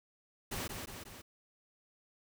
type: noise with echo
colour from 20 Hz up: pink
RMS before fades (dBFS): -39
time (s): 0.51-0.68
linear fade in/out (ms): 10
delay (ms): 180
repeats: 3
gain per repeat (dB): -4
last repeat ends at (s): 1.22
effects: none